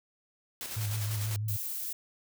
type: noise with tremolo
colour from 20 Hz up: white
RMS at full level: -38 dBFS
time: 0.61-1.36 s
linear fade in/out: 0 ms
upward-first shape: square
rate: 10 Hz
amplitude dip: 35%
type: tone with vibrato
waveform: sine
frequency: 106.1 Hz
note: G#2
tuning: 38 cents sharp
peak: -30 dBFS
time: 0.76-1.57 s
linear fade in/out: 10 ms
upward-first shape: triangle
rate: 6.1 Hz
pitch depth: 61 cents each way
type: noise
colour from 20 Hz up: violet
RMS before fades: -36 dBFS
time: 1.48-1.93 s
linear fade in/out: 5 ms
effects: none